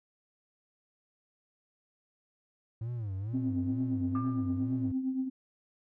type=tone with vibrato; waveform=triangle; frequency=107.4 Hz; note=A2; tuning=41 cents flat; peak=-31 dBFS; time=2.81-4.92 s; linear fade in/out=5 ms; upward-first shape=sine; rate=2.2 Hz; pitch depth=220 cents each way
type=tone with tremolo; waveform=sine; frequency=261.6 Hz; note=C4; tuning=in tune; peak=-26 dBFS; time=3.33-5.3 s; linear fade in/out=20 ms; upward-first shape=triangle; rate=8.7 Hz; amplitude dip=65%
type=tone with exponential decay; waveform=sine; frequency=1195 Hz; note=D6; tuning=30 cents sharp; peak=-34 dBFS; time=4.15-4.8 s; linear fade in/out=2 ms; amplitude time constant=140 ms
effects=tanh soft clip ceiling -21 dBFS